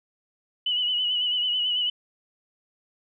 sine tone with vibrato, 2960 Hz, F#7, in tune, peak -22 dBFS, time 0.66-1.9 s, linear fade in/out 5 ms, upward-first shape sine, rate 9.1 Hz, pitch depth 45 cents each way, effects none

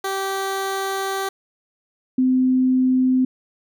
15% pulse / sine tone pair in turn, 388.3 / 257 Hz, G4 / C4, -16 / -31 cents, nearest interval perfect fifth, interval 715 cents, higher first, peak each -16 / -14 dBFS, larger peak second, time 0.04-1.29 / 2.18-3.25 s, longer first, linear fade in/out 5 ms, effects none

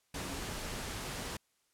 sine tone in noise, 277.2 Hz, C#4, in tune, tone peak -48 dBFS, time 0.15-0.39 s, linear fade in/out 5 ms, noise pink, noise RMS -40 dBFS, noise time 0.14-1.37 s, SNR -11 dB, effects white hiss -75 dBFS RMS until 1.73 s + low-pass 11000 Hz 12 dB/octave

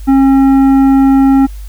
sine tone with tanh clipping, 270.6 Hz, C#4, 42 cents flat, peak -6 dBFS, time 0.07-1.47 s, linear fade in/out 20 ms, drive 10 dB, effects added 50 Hz sine -23 dBFS peak until 1.68 s + white hiss -43 dBFS RMS until 1.68 s

